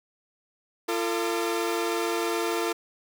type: tone cluster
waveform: sawtooth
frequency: 342.7 / 449.4 / 1204 Hz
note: F4 / A4 / D6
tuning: -33 / +37 / +43 cents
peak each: -24 / -25 / -33 dBFS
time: 0.88-2.73 s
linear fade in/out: 10 ms
effects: none